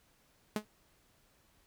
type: tone with exponential decay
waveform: sawtooth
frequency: 212.3 Hz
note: G#3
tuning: 38 cents sharp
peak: -24 dBFS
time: 0.56-0.65 s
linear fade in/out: 2 ms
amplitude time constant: 19 ms
effects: pink hiss -69 dBFS RMS until 1.66 s